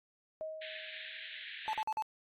sine tone with exponential decay, 630 Hz, D#5, 21 cents sharp, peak -36 dBFS, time 0.41-1.43 s, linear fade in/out 0 ms, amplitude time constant 220 ms
pink band-pass noise, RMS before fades -46 dBFS, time 0.61-1.83 s, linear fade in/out 10 ms, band 1600 to 3900 Hz, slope 96 dB/octave
triangle tone bursts, 870 Hz, A5, 20 cents flat, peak -30 dBFS, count 4, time 1.68-2.023 s, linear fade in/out 0 ms, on 52 ms, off 45 ms
effects AAC 48 kbps

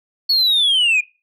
sine linear sweep, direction down, 4428 to 2400 Hz, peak -10 dBFS, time 0.29-1.01 s, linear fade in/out 10 ms, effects noise-tail reverb RT60 0.3 s tail -23 dB re dry + tanh soft clip ceiling -11 dBFS

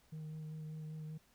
sine tone with vibrato, 155.56 Hz, D#3, in tune, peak -40 dBFS, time 0.12-1.18 s, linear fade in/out 10 ms, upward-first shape sine, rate 5.1 Hz, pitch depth 15 cents each way, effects tanh soft clip ceiling -42 dBFS + pink hiss -70 dBFS RMS until 1.34 s

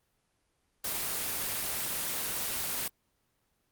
white noise, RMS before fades -33 dBFS, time 0.84-2.88 s, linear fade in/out 5 ms, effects pink hiss -75 dBFS RMS until 3.71 s + Opus 24 kbps

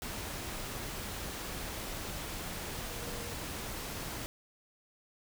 sine tone in noise, 473.2 Hz, A#4, 26 cents sharp, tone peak -48 dBFS, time 2.91-3.33 s, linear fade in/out 0 ms, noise pink, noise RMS -40 dBFS, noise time 0.02-4.26 s, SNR -11 dB, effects none

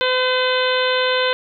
harmonic tone, 509 Hz, C5, 48 cents flat, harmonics 1 / 2 / 3 / 4 / 5 / 6 / 7 / 8, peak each -19 / -24 / -23 / -28 / -28 / -26 / -25 / -30 dBFS, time 0.01-1.33 s, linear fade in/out 0 ms, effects none

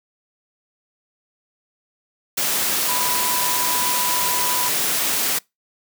sine tone in noise, 987.8 Hz, B5, in tune, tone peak -25 dBFS, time 2.88-4.69 s, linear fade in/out 10 ms, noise white, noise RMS -21 dBFS, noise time 2.37-5.39 s, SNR -7 dB, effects noise-tail reverb RT60 0.2 s tail -25 dB re dry + high-pass 150 Hz 12 dB/octave

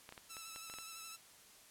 clicks, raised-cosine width 0.3 ms, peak -34 dBFS, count 8, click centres 0.091 / 0.124 / 0.178 / 0.368 / 0.561 / 0.699 / 0.739 / 0.786 s
5% pulse tone with vibrato, 1318.5 Hz, E6, in tune, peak -36 dBFS, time 0.29-1.17 s, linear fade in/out 20 ms, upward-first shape sine, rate 12 Hz, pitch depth 28 cents each way
effects white hiss -61 dBFS RMS until 1.7 s + low-pass 12000 Hz 12 dB/octave

